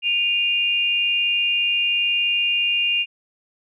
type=tone pair together; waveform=sine; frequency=2462 / 2803 Hz; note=D#7 / F7; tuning=-19 / +6 cents; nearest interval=major second; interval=225 cents; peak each=-22 / -19 dBFS; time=0.02-3.06 s; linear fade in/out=50 ms; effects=none